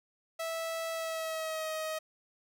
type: tone with pitch glide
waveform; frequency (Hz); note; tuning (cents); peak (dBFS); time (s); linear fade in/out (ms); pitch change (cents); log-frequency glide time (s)
sawtooth; 655 to 629.8; E5 to D#5; -11 to +21; -30; 0.39-1.99; 10; -68; 0.92-1.7
effects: none

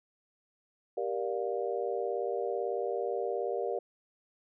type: chord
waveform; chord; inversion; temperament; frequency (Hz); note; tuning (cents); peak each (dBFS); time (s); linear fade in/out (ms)
sine; G minor seventh; none; just; 392 / 470.4 / 588 / 705.6; G4 / Bb4 / D5 / F5; 0 / +16 / +2 / +18; -35 / -34 / -37 / -38; 0.97-3.79; 5
effects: none

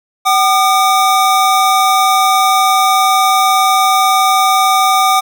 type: tone pair together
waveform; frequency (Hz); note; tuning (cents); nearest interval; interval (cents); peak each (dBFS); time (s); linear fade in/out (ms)
square; 763 / 1211.2; G5 / D#6; -47 / -47; minor sixth; 800; -12; 0.25-5.21; 20
effects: none

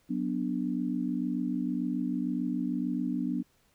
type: chord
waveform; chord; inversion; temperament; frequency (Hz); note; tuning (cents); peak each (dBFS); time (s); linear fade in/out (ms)
sine; B minor; second; equal; 185 / 246.9 / 293.7; F#3 / B3 / D4; 0 / 0 / 0; -34 / -31 / -33; 0.09-3.43; 20
effects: pink hiss -68 dBFS RMS until 3.74 s

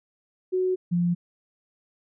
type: tone pair in turn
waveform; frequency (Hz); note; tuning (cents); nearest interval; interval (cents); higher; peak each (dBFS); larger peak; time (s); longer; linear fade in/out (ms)
sine; 370 / 174.24; F#4 / F3; 0 / -4; octave + minor second; 1304; first; -21 / -20; second; 0.52-0.76 / 0.91-1.15; neither; 20
effects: none

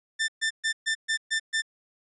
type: tone bursts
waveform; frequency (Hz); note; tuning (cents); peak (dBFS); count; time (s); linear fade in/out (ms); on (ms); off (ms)
sawtooth; 1784; A6; +23; -20; 7; 0.19-1.621; 20; 93; 130
effects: resampled to 22050 Hz

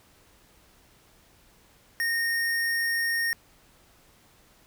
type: tone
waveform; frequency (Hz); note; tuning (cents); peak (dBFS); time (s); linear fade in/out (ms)
square; 1847; A#6; -16; -25; 2-3.33; 0
effects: pink hiss -59 dBFS RMS until 4.66 s

